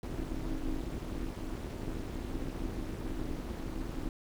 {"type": "noise with amplitude modulation", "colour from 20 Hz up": "brown", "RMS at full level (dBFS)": -33, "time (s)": [0.03, 4.09], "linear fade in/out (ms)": 2, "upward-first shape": "sine", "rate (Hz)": 293, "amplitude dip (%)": 95, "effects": []}